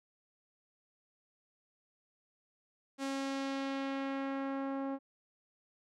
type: tone with low-pass filter sweep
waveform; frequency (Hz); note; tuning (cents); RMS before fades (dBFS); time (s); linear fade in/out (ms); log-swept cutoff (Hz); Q
sawtooth; 272.3; C#4; -31; -37; 2.98-4.99; 50; 8700 to 920; 0.93
effects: none